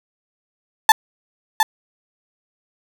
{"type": "tone with echo", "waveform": "35% pulse", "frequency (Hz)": 880, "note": "A5", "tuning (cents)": 0, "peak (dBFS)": -4, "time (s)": [0.89, 0.92], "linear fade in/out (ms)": 2, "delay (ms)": 710, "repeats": 1, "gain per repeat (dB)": -6, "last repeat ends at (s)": 1.63, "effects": []}